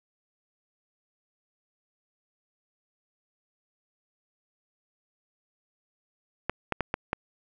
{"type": "clicks", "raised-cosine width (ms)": 0.5, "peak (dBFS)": -11, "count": 5, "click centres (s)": [6.496, 6.723, 6.807, 6.941, 7.131], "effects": []}